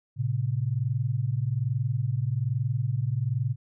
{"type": "tone pair together", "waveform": "sine", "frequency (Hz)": [112.41, 133.6], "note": ["A2", "C3"], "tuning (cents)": [38, 36], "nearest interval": "minor third", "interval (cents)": 298, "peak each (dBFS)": -27, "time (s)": [0.16, 3.56], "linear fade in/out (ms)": 50, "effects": []}